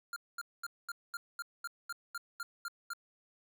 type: tone bursts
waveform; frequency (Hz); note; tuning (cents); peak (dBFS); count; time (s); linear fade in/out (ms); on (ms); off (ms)
square; 1396.9; F6; 0; -38; 12; 0.13-2.934; 2; 32; 220
effects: none

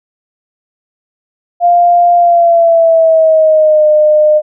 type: tone with pitch glide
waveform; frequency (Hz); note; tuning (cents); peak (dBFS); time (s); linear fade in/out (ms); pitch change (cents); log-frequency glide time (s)
sine; 698.5 to 608.1; F5 to D#5; 0 to -40; -4; 1.6-4.42; 50; -240; 2.16-3.87
effects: none

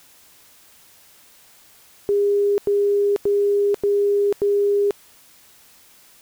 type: tone bursts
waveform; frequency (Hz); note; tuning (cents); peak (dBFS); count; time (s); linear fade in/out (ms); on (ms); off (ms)
sine; 405.7; G#4; -41; -15; 5; 2.09-4.908; 0; 490; 92
effects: white hiss -51 dBFS RMS until 6.21 s

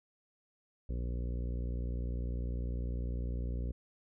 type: harmonic tone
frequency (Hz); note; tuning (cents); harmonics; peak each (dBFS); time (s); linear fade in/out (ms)
60; B1; -49; 1 / 2 / 3 / 4 / 5 / 6 / 7 / 8 / 9; -34 / -42 / -47 / -48 / -52 / -55 / -54 / -54 / -57; 0.89-3.72; 5
effects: none

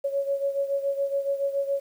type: beating tone pair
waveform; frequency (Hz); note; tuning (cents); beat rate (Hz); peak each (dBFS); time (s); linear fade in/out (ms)
sine; 554.4 / 561.5; C#5 / C#5; 0 / +22; 7.1; -25 / -30; 0.04-1.8; 10
effects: 9-bit

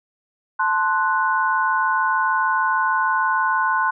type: chord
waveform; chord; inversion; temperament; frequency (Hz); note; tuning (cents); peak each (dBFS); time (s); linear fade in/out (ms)
sine; F# diminished; first; equal; 880 / 1046.5 / 1480; A5 / C6 / F#6; 0 / 0 / 0; -23 / -20 / -21; 0.59-3.91; 10
effects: none

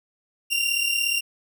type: tone pair together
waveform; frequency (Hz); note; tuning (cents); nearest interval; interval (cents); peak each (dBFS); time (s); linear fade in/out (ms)
sawtooth; 2757 / 2794; F7 / F7; -23 / 0; unison; 23; -21 / -21; 0.5-1.21; 20
effects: none

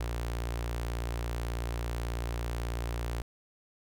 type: tone with notch filter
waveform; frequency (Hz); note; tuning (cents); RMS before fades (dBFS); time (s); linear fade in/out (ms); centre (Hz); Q
sawtooth; 58.27; A#1; 0; -34; 0-3.22; 5; 200; 1.3
effects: none

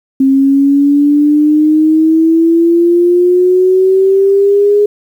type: exponential sweep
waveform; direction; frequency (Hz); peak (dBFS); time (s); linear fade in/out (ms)
sine; up; 266.9 to 415.3; -5; 0.2-4.86; 5
effects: 7-bit

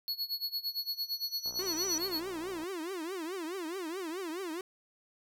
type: tone with tremolo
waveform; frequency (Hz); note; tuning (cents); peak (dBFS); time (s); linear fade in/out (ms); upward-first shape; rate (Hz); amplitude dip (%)
square; 4367; C#8; -27; -31; 0.08-2.2; 0; sine; 8.8; 90
type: tone with exponential growth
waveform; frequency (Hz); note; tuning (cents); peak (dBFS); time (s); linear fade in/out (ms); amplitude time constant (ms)
sine; 5900; F#8; -6; -30; 0.64-1.98; 2; 290
type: click train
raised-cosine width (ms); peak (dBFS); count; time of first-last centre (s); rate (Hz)
1; -36; 73; 1.46-2.635; 61.3
type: tone with vibrato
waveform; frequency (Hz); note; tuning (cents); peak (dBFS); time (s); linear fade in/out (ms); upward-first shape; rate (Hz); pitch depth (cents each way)
45% pulse; 349.2; F4; 0; -36; 1.59-4.61; 2; triangle; 4.7; 240
effects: none

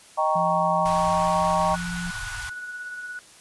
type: chord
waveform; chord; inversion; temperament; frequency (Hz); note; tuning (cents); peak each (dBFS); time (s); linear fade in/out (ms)
sine; Eb dominant seventh; none; equal; 622.3 / 784 / 932.3 / 1108.7; Eb5 / G5 / Bb5 / Db6; 0 / 0 / 0 / 0; -25; 0.17-1.76; 20
type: tone with pitch glide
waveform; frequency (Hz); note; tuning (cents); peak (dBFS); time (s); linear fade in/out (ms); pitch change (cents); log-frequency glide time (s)
sine; 172.2 to 174.5; F3 to F3; -24 to -1; -29; 0.35-2.11; 10; +23; 0.74-1.19
type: band-stop noise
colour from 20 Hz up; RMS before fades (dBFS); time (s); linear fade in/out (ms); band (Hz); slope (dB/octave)
pink; -35; 0.85-2.5; 10; 120 to 780; 48
type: tone with tremolo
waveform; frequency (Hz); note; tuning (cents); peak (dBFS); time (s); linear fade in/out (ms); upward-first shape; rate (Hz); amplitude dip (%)
sine; 1471; F#6; -11; -31; 1.74-3.19; 0; sine; 17; 35
effects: white hiss -50 dBFS RMS until 3.4 s + resampled to 24000 Hz

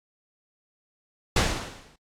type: noise with exponential decay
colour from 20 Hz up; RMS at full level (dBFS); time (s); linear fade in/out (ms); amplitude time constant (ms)
pink; -18; 1.36-1.96; 5; 130
effects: low-pass 7000 Hz 12 dB/octave + AAC 64 kbps

